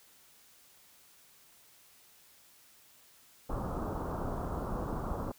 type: low-pass noise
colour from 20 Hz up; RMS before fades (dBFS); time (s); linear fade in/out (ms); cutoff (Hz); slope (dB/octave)
pink; -36; 3.49-5.32; 10; 1300; 48
effects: white hiss -61 dBFS RMS until 5.38 s